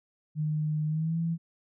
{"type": "tone with pitch glide", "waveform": "sine", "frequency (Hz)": [153.1, 166], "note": ["D#3", "E3"], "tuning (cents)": [-28, 12], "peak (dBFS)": -26, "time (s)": [0.35, 1.38], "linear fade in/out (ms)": 50, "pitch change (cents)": 140, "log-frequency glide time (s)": [0.87, 1.18], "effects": []}